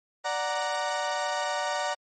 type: chord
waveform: 30% pulse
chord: D augmented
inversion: none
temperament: equal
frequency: 587.3 / 740 / 932.3 Hz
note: D5 / F#5 / A#5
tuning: 0 / 0 / 0 cents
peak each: -29 dBFS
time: 0.24-1.95 s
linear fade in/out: 20 ms
effects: MP3 32 kbps